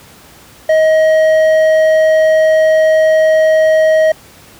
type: tone with hard clipping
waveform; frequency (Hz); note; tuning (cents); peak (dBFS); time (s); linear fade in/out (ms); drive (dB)
sine; 631; D#5; +24; -8; 0.69-4.12; 5; 6
effects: pink hiss -40 dBFS RMS until 4.59 s + high-pass 60 Hz 12 dB/octave